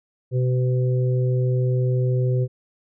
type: harmonic tone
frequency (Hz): 126.6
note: B2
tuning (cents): +43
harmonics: 1 / 3 / 4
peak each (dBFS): -18 / -28 / -30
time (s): 0.31-2.48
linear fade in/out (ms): 50
effects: none